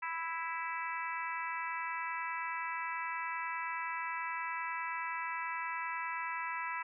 harmonic tone, 329.6 Hz, E4, in tune, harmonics 3 / 4 / 5 / 6 / 7 / 8, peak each -39 / -43 / -45 / -42 / -46 / -47 dBFS, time 0.02-6.83 s, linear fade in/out 10 ms, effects none

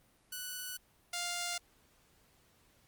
5% pulse tone pair in turn, 1485 / 700.8 Hz, F#6 / F5, +6 / +6 cents, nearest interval octave + minor second, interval 1300 cents, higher first, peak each -28 / -24 dBFS, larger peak second, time 0.32-0.77 / 1.13-1.58 s, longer neither, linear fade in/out 5 ms, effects pink hiss -68 dBFS RMS until 2.87 s + Opus 32 kbps

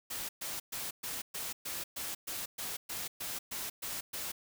white noise bursts, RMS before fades -39 dBFS, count 14, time 0.1-4.32 s, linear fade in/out 10 ms, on 190 ms, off 120 ms, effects none

